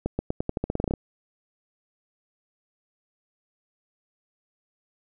accelerating click train, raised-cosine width 2 ms, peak -12 dBFS, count 14, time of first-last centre 0.06-0.938 s, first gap 130 ms, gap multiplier 0.88, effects none

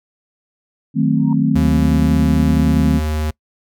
sine chord, D# diminished seventh, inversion none, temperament equal, 155.56 / 185 / 220 / 261.6 Hz, D#3 / F#3 / A3 / C4, 0 / 0 / 0 / 0 cents, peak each -17 / -21 / -17 / -17 dBFS, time 0.94-3.01 s, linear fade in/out 50 ms
sine tone with exponential growth, 932.3 Hz, A#5, in tune, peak -25 dBFS, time 1.15-1.33 s, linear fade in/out 2 ms, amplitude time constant 37 ms
square tone, 76.9 Hz, D#2, 20 cents flat, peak -18 dBFS, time 1.55-3.31 s, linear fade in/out 10 ms
effects noise-tail reverb RT60 0.1 s tail -24 dB re dry

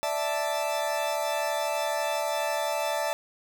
40% pulse chord, D suspended second, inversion none, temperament equal, 587.3 / 659.3 / 880 Hz, D5 / E5 / A5, 0 / 0 / 0 cents, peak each -30 dBFS, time 0.03-3.13 s, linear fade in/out 0 ms, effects none

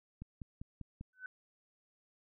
click train, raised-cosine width 5 ms, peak -32 dBFS, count 5, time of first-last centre 0.22-1.011 s, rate 5.06 Hz
sine tone with exponential growth, 1510 Hz, F#6, 35 cents sharp, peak -38 dBFS, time 1.13-1.26 s, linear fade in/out 2 ms, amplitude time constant 27 ms
effects none

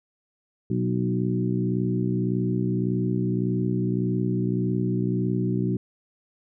harmonic tone with a mistuned harmonic, 61.74 Hz, B1, in tune, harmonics 2 / 3 / 4 / 5 / 6, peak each -26 / -26 / -32 / -30 / -31 dBFS, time 0.7-5.77 s, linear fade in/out 5 ms, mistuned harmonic 4, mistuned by -26 cents, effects none

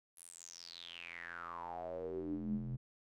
square tone with band-pass filter sweep, 42.77 Hz, F1, 35 cents flat, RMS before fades -44 dBFS, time 0.16-2.77 s, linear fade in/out 20 ms, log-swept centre 11000 to 140 Hz, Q 8.6, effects none

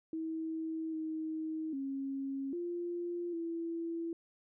sine tone with pitch steps, 321.5 / 316.2 / 272.3 / 347.5 / 333.6 Hz, E4 / D#4 / C#4 / F4 / E4, -43 / +28 / -31 / -9 / +21 cents, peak -35 dBFS, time 0.13-4.13 s, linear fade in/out 2 ms, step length 800 ms, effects none

